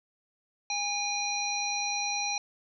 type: harmonic tone with a mistuned harmonic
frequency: 815 Hz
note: G#5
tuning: 33 cents flat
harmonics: 1 / 3 / 5 / 7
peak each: -34 / -34 / -34 / -34 dBFS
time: 0.7-2.38 s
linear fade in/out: 2 ms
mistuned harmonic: 7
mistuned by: +15 cents
effects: none